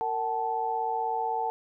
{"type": "tone cluster", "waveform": "sine", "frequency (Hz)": [458.4, 756, 872], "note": ["A#4", "F#5", "A5"], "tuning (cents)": [-29, 37, -16], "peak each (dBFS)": [-34, -31, -29], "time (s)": [0.01, 1.5], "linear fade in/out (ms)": 0, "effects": []}